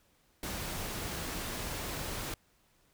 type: noise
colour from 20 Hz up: pink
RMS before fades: -38 dBFS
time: 0.43-2.34 s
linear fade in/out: 2 ms
effects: pink hiss -69 dBFS RMS until 2.93 s